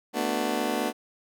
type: chord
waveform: 20% pulse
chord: B minor seventh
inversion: third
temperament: just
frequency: 222.2 / 246.9 / 296.3 / 370.4 Hz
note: A3 / B3 / D4 / F#4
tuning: +17 / 0 / +15 / +2 cents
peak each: -27 / -26 / -26 / -28 dBFS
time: 0.13-0.93 s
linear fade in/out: 50 ms
effects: none